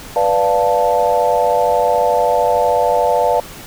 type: chord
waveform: sine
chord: B half-diminished seventh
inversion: none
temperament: equal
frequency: 493.9 / 587.3 / 698.5 / 880 Hz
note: B4 / D5 / F5 / A5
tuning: 0 / 0 / 0 / 0 cents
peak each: -17 dBFS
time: 0.16-3.4 s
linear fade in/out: 2 ms
effects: pink hiss -34 dBFS RMS until 3.66 s